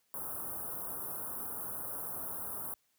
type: band-stop noise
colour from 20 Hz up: white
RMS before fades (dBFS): -40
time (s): 0.14-2.74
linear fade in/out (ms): 0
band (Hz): 1400 to 10000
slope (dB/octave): 48
effects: white hiss -75 dBFS RMS until 2.98 s + high-pass 60 Hz 12 dB/octave